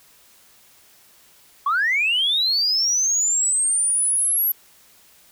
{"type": "linear sweep", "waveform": "sine", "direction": "up", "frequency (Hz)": [1078, 11790], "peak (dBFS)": -16, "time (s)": [1.66, 4.52], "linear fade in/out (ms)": 5, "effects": ["tanh soft clip ceiling -13 dBFS", "white hiss -53 dBFS RMS until 5.31 s"]}